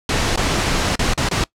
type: noise with dropouts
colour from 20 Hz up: pink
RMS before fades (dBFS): -18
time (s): 0.09-1.44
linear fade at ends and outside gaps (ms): 2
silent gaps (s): 0.36-0.374 / 0.956-0.992 / 1.137-1.176 / 1.289-1.312
effects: noise-tail reverb RT60 0.1 s tail -22 dB re dry + low-pass 7000 Hz 12 dB/octave